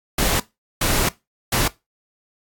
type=noise bursts at uneven times; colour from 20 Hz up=pink; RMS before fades=-19 dBFS; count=3; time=0.18-0.4 / 0.81-1.09 / 1.52-1.68 s; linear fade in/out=5 ms; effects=noise-tail reverb RT60 0.2 s tail -18 dB re dry + AAC 64 kbps